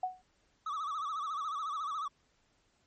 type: tone with exponential decay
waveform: sine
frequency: 740 Hz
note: F#5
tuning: in tune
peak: -27 dBFS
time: 0.03-0.22 s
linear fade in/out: 5 ms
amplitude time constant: 41 ms
type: tone with vibrato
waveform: triangle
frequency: 1211 Hz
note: D#6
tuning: 47 cents flat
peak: -32 dBFS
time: 0.66-2.08 s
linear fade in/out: 5 ms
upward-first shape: sine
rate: 14 Hz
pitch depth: 130 cents each way
effects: pink hiss -72 dBFS RMS until 2.86 s + MP3 32 kbps